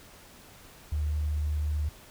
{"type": "tone", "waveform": "sine", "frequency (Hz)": 75.2, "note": "D2", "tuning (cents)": 42, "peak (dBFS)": -26, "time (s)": [0.92, 1.89], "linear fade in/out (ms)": 5, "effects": ["pink hiss -52 dBFS RMS until 2.1 s"]}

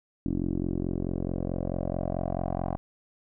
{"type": "tone with low-pass filter sweep", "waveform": "10% pulse", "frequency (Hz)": 44.59, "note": "F1", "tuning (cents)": 37, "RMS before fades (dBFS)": -30, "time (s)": [0.26, 2.77], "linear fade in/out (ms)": 0, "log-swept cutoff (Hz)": [300, 820], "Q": 3.5, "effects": []}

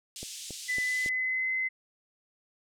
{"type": "band-pass noise", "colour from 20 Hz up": "white", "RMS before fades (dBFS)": -42, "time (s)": [0.16, 1.09], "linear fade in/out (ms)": 0, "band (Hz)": [2900, 8800], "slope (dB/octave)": 24}
{"type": "click train", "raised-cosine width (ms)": 2, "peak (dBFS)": -28, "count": 4, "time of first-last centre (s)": [0.23, 1.061], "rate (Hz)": 3.61}
{"type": "tone with pitch glide", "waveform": "sine", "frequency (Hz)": [2000, 2050], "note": ["B6", "C7"], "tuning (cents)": [21, -36], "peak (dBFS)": -27, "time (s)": [0.68, 1.69], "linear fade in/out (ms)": 20, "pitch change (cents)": 43, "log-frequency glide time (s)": [0.8, 1.51]}
{"effects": []}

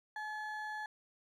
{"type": "ring-modulated tone", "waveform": "triangle", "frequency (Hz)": 1284, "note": "E6", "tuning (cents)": -46, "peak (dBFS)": -34, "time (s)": [0.16, 0.86], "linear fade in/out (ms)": 2, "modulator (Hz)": 431, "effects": []}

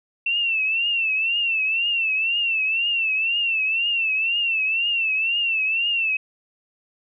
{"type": "tone with vibrato", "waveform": "sine", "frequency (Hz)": 2691, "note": "E7", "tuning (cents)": 35, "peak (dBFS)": -19, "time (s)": [0.26, 6.17], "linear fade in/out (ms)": 5, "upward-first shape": "triangle", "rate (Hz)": 2, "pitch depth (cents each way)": 110, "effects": []}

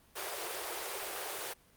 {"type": "high-pass noise", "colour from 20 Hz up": "pink", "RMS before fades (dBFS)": -39, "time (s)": [0.15, 1.54], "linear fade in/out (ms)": 20, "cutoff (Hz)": 350, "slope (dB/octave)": 96, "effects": ["pink hiss -64 dBFS RMS until 1.76 s", "Opus 32 kbps"]}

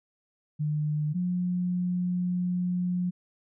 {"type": "tone pair in turn", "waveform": "sine", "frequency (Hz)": [150.7, 179.21], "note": ["D3", "F3"], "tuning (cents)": [45, 45], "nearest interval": "minor third", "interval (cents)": 300, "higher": "second", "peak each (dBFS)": [-25, -25], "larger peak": "neither", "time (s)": [[0.59, 1.14], [1.14, 3.11]], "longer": "second", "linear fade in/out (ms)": 20, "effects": []}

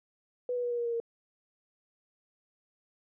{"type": "tone with pitch steps", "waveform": "sine", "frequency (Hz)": [493.9, 488.8, 483.7, 478.7, 473.8, 468.9, 464], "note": ["B4", "B4", "B4", "A#4", "A#4", "A#4", "A#4"], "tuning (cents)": [0, -18, -36, 46, 28, 10, -8], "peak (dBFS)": -29, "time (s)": [0.49, 1.001], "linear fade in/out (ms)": 2, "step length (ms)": 73, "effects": []}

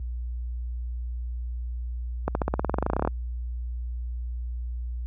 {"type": "accelerating click train", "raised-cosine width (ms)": 1, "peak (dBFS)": -10, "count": 19, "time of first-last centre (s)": [2.28, 3.075], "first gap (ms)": 71, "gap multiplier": 0.94, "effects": ["added 60 Hz sine -26 dBFS peak until 5.06 s", "high-pass 60 Hz 12 dB/octave"]}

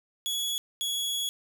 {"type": "tone pair in turn", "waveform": "sawtooth", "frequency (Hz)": [3372, 3357], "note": ["G#7", "G#7"], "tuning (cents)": [26, 18], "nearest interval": "unison", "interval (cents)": 8, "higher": "first", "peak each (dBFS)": -25, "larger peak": "neither", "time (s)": [[0.26, 0.58], [0.81, 1.29]], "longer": "second", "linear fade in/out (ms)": 0, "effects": []}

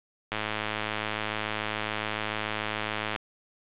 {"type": "click train", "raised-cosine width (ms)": 0.3, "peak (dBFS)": -13, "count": 305, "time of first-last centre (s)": [0.32, 3.161], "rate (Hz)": 107, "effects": ["resampled to 8000 Hz", "8-bit"]}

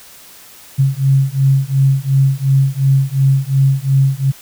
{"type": "beating tone pair", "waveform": "sine", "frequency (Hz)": [134.4, 137.2], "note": ["C3", "C#3"], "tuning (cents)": [47, -17], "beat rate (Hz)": 2.8, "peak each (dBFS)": -13, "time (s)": [0.78, 4.32], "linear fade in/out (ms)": 20, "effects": ["white hiss -40 dBFS RMS until 4.41 s"]}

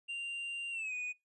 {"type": "tone with pitch glide", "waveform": "triangle", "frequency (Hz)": [2780, 2477], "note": ["F7", "D#7"], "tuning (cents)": [-9, -8], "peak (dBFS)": -35, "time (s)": [0.08, 1.13], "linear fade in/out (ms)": 20, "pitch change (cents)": -199, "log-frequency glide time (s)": [0.71, 0.94], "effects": ["noise-tail reverb RT60 0.2 s tail -24 dB re dry", "resampled to 24000 Hz"]}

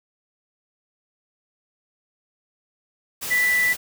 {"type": "tone in noise", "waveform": "sine", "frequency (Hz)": 1977, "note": "B6", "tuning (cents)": 1, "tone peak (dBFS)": -17, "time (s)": [3.3, 3.74], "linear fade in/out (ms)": 20, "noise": "white", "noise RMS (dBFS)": -30, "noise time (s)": [3.21, 3.77], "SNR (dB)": 10, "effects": []}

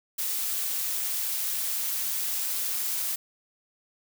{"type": "noise with amplitude modulation", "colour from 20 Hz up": "blue", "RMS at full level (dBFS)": -28, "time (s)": [0.18, 3.16], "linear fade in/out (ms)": 10, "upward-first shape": "sine", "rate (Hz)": 193, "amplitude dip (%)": 30, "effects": []}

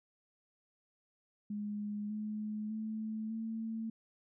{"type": "tone with pitch steps", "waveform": "sine", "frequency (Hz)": [207.7, 212.9, 218.3, 223.8], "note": ["G#3", "G#3", "A3", "A3"], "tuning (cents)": [0, 43, -13, 30], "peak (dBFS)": -36, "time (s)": [1.5, 3.9], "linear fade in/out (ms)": 5, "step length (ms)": 600, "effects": []}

